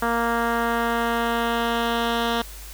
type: tone with low-pass filter sweep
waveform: 10% pulse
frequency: 233.1 Hz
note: A#3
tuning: in tune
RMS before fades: -23 dBFS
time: 0.02-2.42 s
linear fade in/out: 5 ms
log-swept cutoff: 1600 to 3700 Hz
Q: 1.6
effects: added 50 Hz sine -38 dBFS peak until 2.73 s + white hiss -42 dBFS RMS until 2.73 s